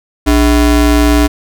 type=ring-modulated tone; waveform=square; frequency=176.2 Hz; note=F3; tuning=16 cents sharp; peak=-4 dBFS; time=0.26-1.28 s; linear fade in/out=20 ms; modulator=117 Hz; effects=none